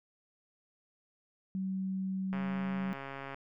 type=tone; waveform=sine; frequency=190 Hz; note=F#3; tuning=46 cents sharp; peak=-32 dBFS; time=1.55-2.93 s; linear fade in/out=0 ms
type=click train; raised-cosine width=0.5 ms; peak=-27 dBFS; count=140; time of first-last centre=2.33-3.345 s; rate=137 Hz
effects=none